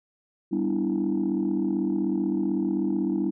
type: chord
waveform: sine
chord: E minor seventh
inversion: first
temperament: equal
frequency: 196 / 246.9 / 293.7 / 329.6 Hz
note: G3 / B3 / D4 / E4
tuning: 0 / 0 / 0 / 0 cents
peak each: -27 / -30 / -27 / -26 dBFS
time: 0.51-3.31 s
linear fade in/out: 20 ms
effects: tanh soft clip ceiling -17 dBFS